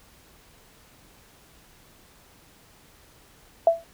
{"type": "tone with exponential decay", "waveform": "sine", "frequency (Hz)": 667, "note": "E5", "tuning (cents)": 20, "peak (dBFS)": -10, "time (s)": [3.67, 3.84], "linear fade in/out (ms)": 2, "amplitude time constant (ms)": 35, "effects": ["pink hiss -55 dBFS RMS until 3.93 s"]}